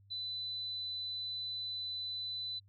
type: tone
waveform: sine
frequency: 4000 Hz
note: B7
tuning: 21 cents sharp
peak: -37 dBFS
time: 0.1-2.6 s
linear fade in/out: 20 ms
effects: added 99 Hz sine -60 dBFS peak until 2.68 s